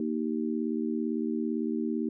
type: chord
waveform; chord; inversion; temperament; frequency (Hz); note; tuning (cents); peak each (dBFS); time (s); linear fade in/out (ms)
sine; Eb major; second; just; 233.3 / 311.1 / 388.9; Bb3 / Eb4 / G4; +2 / 0 / -14; -30 / -32 / -35; 0-2.09; 2
effects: none